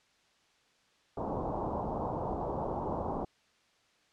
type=low-pass noise; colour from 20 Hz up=white; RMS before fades=-35 dBFS; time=1.17-3.25 s; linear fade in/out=5 ms; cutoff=990 Hz; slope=48 dB/octave; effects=white hiss -68 dBFS RMS until 4.12 s + low-pass 5000 Hz 12 dB/octave